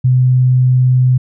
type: tone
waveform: sine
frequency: 127.3 Hz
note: C3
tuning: 47 cents flat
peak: -7 dBFS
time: 0.04-1.18 s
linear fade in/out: 10 ms
effects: none